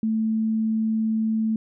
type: tone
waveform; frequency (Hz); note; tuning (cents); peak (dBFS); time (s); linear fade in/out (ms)
sine; 220.6; A3; +5; -20; 0.03-1.56; 2
effects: none

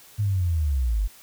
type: linear sweep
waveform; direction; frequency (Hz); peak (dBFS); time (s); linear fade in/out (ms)
sine; down; 106.5 to 45.98; -20; 0.18-1.08; 20
effects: white hiss -50 dBFS RMS until 1.22 s

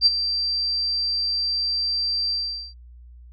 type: tone with ADSR envelope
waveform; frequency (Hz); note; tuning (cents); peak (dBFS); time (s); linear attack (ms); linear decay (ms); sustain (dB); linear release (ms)
sine; 4699; D8; 0; -10; 0.01-2.74; 52; 28; -11; 430
effects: added 60 Hz sine -42 dBFS peak until 3.32 s

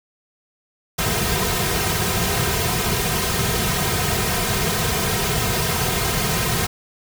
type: noise with comb filter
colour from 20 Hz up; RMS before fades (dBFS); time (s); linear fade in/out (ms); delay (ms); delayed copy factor
pink; -21; 0.98-6.67; 10; 3.5; -0.85
effects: none

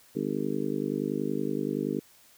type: harmonic tone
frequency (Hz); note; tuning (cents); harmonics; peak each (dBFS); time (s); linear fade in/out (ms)
50.6; G#1; -44; 3 / 4 / 5 / 6 / 7 / 8 / 9; -38 / -35 / -33 / -33 / -39 / -34 / -38; 0.15-2; 10
effects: white hiss -58 dBFS RMS until 2.37 s

